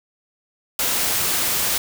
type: noise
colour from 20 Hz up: white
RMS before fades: -21 dBFS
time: 0.79-1.78 s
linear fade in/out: 2 ms
effects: none